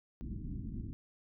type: low-pass noise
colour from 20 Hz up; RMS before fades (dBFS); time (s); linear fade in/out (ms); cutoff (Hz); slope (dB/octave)
pink; -41; 0.21-0.93; 0; 300; 48
effects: none